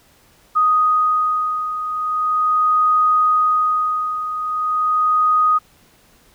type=beating tone pair; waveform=sine; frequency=1246 / 1246.4 Hz; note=D#6 / D#6; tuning=+2 / +3 cents; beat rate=0.4 Hz; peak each=-15 / -21 dBFS; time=0.55-5.59 s; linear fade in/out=20 ms; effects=pink hiss -53 dBFS RMS until 6.34 s